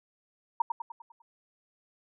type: tone with echo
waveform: sine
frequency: 932.3 Hz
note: A#5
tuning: in tune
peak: -20 dBFS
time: 0.6-0.62 s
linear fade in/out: 5 ms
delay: 100 ms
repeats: 6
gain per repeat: -6 dB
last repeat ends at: 1.22 s
effects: none